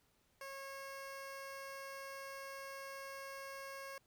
15% pulse tone, 545 Hz, C#5, 29 cents flat, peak -40 dBFS, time 0.41-3.98 s, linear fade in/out 2 ms, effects pink hiss -75 dBFS RMS until 4.06 s

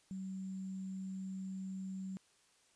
sine tone with sample-and-hold, 189.7 Hz, F#3, 43 cents sharp, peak -40 dBFS, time 0.11-2.17 s, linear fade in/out 0 ms, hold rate 7350 Hz, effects white hiss -70 dBFS RMS until 2.75 s + resampled to 22050 Hz

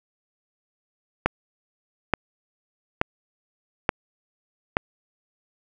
click train, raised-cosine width 0.5 ms, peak -3 dBFS, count 5, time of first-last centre 1.26-4.769 s, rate 1.14 Hz, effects none

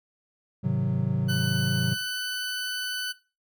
triangle chord, Ab dominant seventh, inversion none, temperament equal, 103.83 / 130.81 / 155.56 / 185 Hz, Ab2 / C3 / Eb3 / Gb3, 0 / 0 / 0 / 0 cents, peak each -29 / -24 / -29 / -25 dBFS, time 0.63-1.95 s, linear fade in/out 20 ms
20% pulse tone, 1498 Hz, F#6, 21 cents sharp, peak -23 dBFS, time 1.28-3.13 s, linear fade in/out 20 ms
effects noise-tail reverb RT60 0.3 s tail -18 dB re dry + MP3 96 kbps

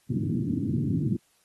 pink band-pass noise, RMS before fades -27 dBFS, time 0.09-1.17 s, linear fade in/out 10 ms, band 100 to 320 Hz, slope 48 dB/octave, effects white hiss -66 dBFS RMS until 1.44 s + AAC 32 kbps

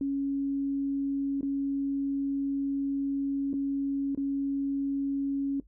sine tone with dropouts, 277.2 Hz, C#4, in tune, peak -26 dBFS, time 0.01-5.6 s, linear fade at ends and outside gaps 2 ms, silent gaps 1.41-1.429 / 3.531-3.538 / 4.149-4.175 s, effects noise-tail reverb RT60 0.1 s tail -17 dB re dry + added 50 Hz sine -55 dBFS peak until 5.67 s

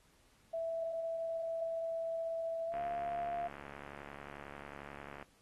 sine tone with pitch glide, 659.3 to 693.3 Hz, E5 to F5, 0 to -13 cents, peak -35 dBFS, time 0.53-3.48 s, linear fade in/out 10 ms, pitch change +87 cents, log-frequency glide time 2.66-2.79 s
click train, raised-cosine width 0.5 ms, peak -33 dBFS, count 178, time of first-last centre 2.74-5.226 s, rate 71.2 Hz
effects pink hiss -69 dBFS RMS until 5.41 s + AAC 32 kbps

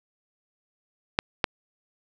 clicks, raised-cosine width 0.3 ms, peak -4 dBFS, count 2, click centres 1.189 / 1.442 s, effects none

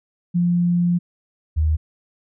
sine tone pair in turn, 174.61 / 77.78 Hz, F3 / D#2, 0 / 0 cents, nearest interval octave + major second, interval 1400 cents, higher first, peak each -15 dBFS, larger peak neither, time 0.34-0.99 / 1.56-1.77 s, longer first, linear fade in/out 20 ms, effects none

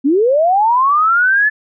sine linear sweep, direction up, 255.4 to 1747 Hz, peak -9 dBFS, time 0.04-1.5 s, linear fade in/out 20 ms, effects none

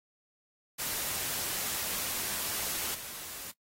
white noise with level steps, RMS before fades -34 / -42 dBFS, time 0.78-3.52 s, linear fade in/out 20 ms, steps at 2.94 s, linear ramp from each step 10 ms, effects noise-tail reverb RT60 0.1 s tail -20 dB re dry + AAC 48 kbps

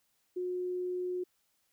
sine tone, 361.8 Hz, F#4, 39 cents flat, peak -32 dBFS, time 0.36-1.24 s, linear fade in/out 10 ms, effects white hiss -75 dBFS RMS until 1.72 s

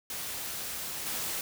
white noise with level steps, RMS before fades -37 / -34 dBFS, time 0.1-1.41 s, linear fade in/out 2 ms, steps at 1.06 s, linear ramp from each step 5 ms, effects none

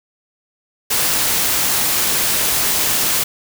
white noise, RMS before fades -17 dBFS, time 0.9-3.24 s, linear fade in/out 10 ms, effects none

